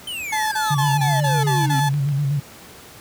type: exponential sweep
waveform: square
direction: down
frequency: 3131 to 255.9 Hz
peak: -27 dBFS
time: 0.07-1.8 s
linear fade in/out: 5 ms
type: tone bursts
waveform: 35% pulse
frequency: 864 Hz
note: A5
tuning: 32 cents flat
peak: -18 dBFS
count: 7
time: 0.32-1.894 s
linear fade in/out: 10 ms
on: 200 ms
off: 29 ms
type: tone with vibrato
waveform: sine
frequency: 141.8 Hz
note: C#3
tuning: 40 cents sharp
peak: -17 dBFS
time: 0.7-2.4 s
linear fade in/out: 10 ms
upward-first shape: square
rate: 8.1 Hz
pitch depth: 58 cents each way
type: click train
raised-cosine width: 0.3 ms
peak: -23 dBFS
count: 7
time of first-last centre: 1.2-2.089 s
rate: 6.75 Hz
effects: pink hiss -42 dBFS RMS until 3 s + high-pass 80 Hz 12 dB/octave